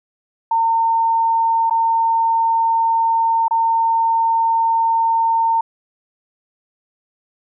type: tone with dropouts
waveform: sine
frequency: 910 Hz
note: A#5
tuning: 42 cents flat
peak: -13 dBFS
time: 0.51-5.61 s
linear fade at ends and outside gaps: 5 ms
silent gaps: 1.698-1.708 / 3.482-3.509 s
effects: none